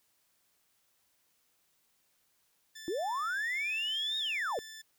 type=tone; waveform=15% pulse; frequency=1760 Hz; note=A6; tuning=in tune; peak=-39 dBFS; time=2.75-4.82 s; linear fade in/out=10 ms
type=linear two-way sweep; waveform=sine; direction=up then down; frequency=310.9 to 3754 to 396.8 Hz; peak=-31 dBFS; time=2.88-4.59 s; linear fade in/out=0 ms; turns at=4.18 s
effects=white hiss -73 dBFS RMS until 4.98 s